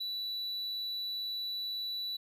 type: tone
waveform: triangle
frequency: 3951 Hz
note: B7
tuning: in tune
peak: -33 dBFS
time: 0-2.17 s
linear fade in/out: 10 ms
effects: none